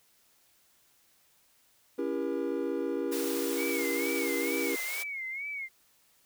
triangle chord, C# diminished seventh, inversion none, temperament just, 277.2 / 332.6 / 399.1 / 479 Hz, C#4 / E4 / G4 / Bb4, 0 / +16 / +31 / +47 cents, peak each -33 dBFS, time 1.98-4.76 s, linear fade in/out 10 ms
white high-pass noise, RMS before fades -38 dBFS, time 3.11-5.04 s, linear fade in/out 20 ms, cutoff 410 Hz, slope 48 dB/octave
sine tone with vibrato, 2182 Hz, C#7, 28 cents flat, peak -34 dBFS, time 3.56-5.69 s, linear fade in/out 50 ms, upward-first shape sine, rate 2.2 Hz, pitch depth 100 cents each way
effects white hiss -66 dBFS RMS until 6.25 s

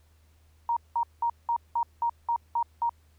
sine tone bursts, 938 Hz, A#5, 11 cents sharp, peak -23 dBFS, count 9, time 0.69-2.894 s, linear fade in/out 2 ms, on 76 ms, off 190 ms, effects added 78 Hz sine -58 dBFS peak until 3.18 s + pink hiss -68 dBFS RMS until 3.18 s

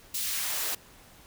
white noise with high-pass filter sweep, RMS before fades -31 dBFS, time 0.14-0.75 s, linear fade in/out 5 ms, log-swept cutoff 4000 to 290 Hz, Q 0.86, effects pink hiss -54 dBFS RMS until 1.26 s

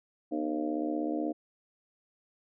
harmonic tone with a mistuned harmonic, 76.3 Hz, D#2, 33 cents flat, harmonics 3 / 4 / 5 / 6 / 7 / 8 / 9, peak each -38 / -31 / -44 / -40 / -39 / -45 / -39 dBFS, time 0.31-1.33 s, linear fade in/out 20 ms, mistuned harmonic 3, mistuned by +100 cents, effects none

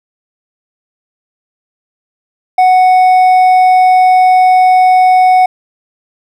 triangle tone with hard clipping, 740 Hz, F#5, in tune, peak -5 dBFS, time 2.58-5.46 s, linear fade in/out 5 ms, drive 7 dB, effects none

